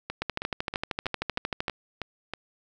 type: two click trains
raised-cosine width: 0.3 ms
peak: -12 / -16 dBFS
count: 20 / 8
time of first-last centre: 0.22-1.682 / 0.1-2.336 s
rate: 13 / 3.13 Hz
effects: none